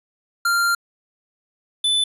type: tone pair in turn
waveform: square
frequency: 1390 / 3503 Hz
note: F6 / A7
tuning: -9 / -8 cents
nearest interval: octave + major third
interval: 1601 cents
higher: second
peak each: -17 dBFS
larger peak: neither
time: 0.45-0.75 / 1.84-2.04 s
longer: first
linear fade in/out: 5 ms
effects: resampled to 32000 Hz + 9-bit